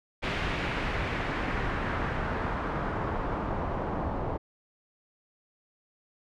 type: noise with low-pass filter sweep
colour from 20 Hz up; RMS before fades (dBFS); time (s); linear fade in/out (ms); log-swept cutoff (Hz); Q
pink; -31; 0.22-4.38; 20; 2700 to 830; 1.4
effects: none